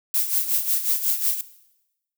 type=noise with tremolo; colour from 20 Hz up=violet; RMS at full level=-20 dBFS; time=0.14-1.41 s; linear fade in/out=2 ms; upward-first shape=sine; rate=5.5 Hz; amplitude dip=70%; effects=noise-tail reverb RT60 0.9 s tail -17 dB re dry